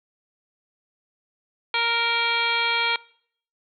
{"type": "harmonic tone with a mistuned harmonic", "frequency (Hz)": 466.2, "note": "A#4", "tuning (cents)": 0, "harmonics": [1, 2, 3, 4, 5, 6, 7, 8, 9], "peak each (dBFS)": [-35, -27, -29, -34, -25, -37, -28, -35, -31], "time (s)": [1.74, 2.96], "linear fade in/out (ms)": 2, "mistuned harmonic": 6, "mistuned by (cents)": -16, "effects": ["noise-tail reverb RT60 0.6 s tail -22 dB re dry"]}